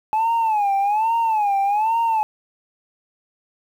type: tone with vibrato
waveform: sine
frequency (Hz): 853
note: G#5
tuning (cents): +46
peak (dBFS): -14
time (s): 0.13-2.23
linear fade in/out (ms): 0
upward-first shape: sine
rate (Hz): 1.2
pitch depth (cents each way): 140
effects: tanh soft clip ceiling -15 dBFS + 8-bit